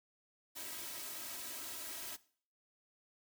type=noise with comb filter; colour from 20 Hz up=white; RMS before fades=-45 dBFS; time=0.55-2.17 s; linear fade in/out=20 ms; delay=3.1 ms; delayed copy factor=+0.85; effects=noise-tail reverb RT60 0.5 s tail -19 dB re dry + high-pass 80 Hz 12 dB/octave